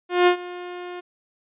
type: tone with ADSR envelope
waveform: sawtooth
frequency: 356.2 Hz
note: F4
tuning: 34 cents sharp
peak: -8 dBFS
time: 0.09-1.01 s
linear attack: 180 ms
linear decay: 92 ms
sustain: -20 dB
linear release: 17 ms
effects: resampled to 8000 Hz